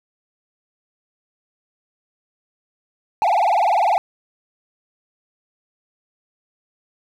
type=tone with vibrato; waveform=triangle; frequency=774 Hz; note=G5; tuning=22 cents flat; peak=-12 dBFS; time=3.22-3.98 s; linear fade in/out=0 ms; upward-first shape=triangle; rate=20 Hz; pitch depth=290 cents each way; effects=none